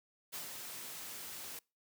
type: noise with ADSR envelope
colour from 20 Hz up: white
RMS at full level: -42 dBFS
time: 0.32-1.59 s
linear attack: 25 ms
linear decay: 110 ms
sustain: -4 dB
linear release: 3 ms
effects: noise-tail reverb RT60 0.3 s tail -26 dB re dry + high-pass 100 Hz 12 dB/octave